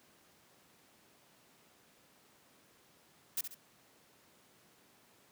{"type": "noise with echo", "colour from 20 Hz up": "blue", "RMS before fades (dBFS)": -34, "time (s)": [3.37, 3.41], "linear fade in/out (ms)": 5, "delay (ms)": 68, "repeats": 2, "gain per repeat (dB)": -8, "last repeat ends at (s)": 3.546, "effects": ["pink hiss -65 dBFS RMS until 5.31 s", "high-pass 150 Hz 12 dB/octave"]}